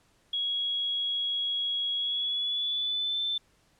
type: tone with pitch glide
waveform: sine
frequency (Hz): 3322 to 3540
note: G#7 to A7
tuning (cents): 0 to +10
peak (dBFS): -27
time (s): 0.33-3.38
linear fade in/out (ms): 5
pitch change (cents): +110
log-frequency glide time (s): 1.95-3.2
effects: pink hiss -66 dBFS RMS until 3.79 s + low-pass 10000 Hz 12 dB/octave